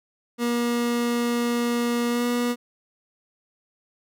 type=tone with pitch glide; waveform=30% pulse; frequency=238.4 to 241.7 Hz; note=A#3 to B3; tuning=+39 to -37 cents; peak=-19 dBFS; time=0.38-2.56 s; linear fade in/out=50 ms; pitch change=+24 cents; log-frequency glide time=2.09-2.25 s; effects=none